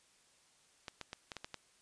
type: clicks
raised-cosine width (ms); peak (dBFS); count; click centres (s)
0.2; -25; 7; 0.882 / 1.013 / 1.131 / 1.318 / 1.367 / 1.445 / 1.543
effects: white hiss -68 dBFS RMS until 1.81 s + resampled to 22050 Hz